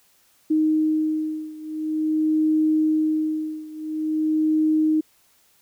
sine beating tone pair, 311.1 / 311.57 Hz, D#4 / D#4, 0 / +2 cents, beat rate 0.47 Hz, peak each -21 / -23 dBFS, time 0.5-5.01 s, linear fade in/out 10 ms, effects white hiss -60 dBFS RMS until 5.61 s

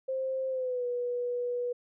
sine tone with pitch glide, 526 to 487.9 Hz, C5 to B4, +9 to -21 cents, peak -29 dBFS, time 0.08-1.73 s, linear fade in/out 10 ms, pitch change -130 cents, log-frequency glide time 0.49-0.86 s, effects none

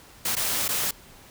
white noise with dropouts, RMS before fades -26 dBFS, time 0.25-0.91 s, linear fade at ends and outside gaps 5 ms, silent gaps 0.354-0.365 / 0.681-0.688 s, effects pink hiss -50 dBFS RMS until 1.3 s

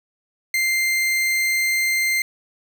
40% pulse tone, 2093 Hz, C7, in tune, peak -17 dBFS, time 0.54-2.22 s, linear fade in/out 2 ms, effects none

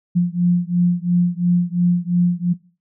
sine beating tone pair, 174.61 / 177.51 Hz, F3 / F3, 0 / +28 cents, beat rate 2.9 Hz, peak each -17 dBFS, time 0.15-2.54 s, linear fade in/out 20 ms, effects noise-tail reverb RT60 0.4 s tail -21 dB re dry

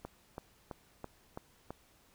click train, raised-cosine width 1 ms, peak -27 dBFS, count 6, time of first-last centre 0.05-1.706 s, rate 3.02 Hz, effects pink hiss -66 dBFS RMS until 2.14 s

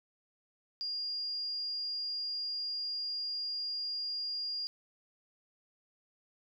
sine tone, 4824 Hz, D8, 46 cents sharp, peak -34 dBFS, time 0.81-4.67 s, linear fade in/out 0 ms, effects 12-bit

